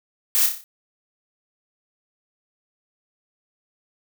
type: noise with echo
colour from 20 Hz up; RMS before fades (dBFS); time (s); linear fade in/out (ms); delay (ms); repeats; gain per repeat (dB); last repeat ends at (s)
blue; -19; 0.35-0.46; 0; 30; 6; -5; 0.64
effects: none